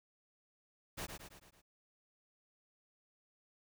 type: noise with echo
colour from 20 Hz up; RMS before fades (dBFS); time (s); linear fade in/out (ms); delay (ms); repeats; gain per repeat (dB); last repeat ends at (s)
pink; -42; 0.97-1.07; 20; 110; 5; -5; 1.62
effects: none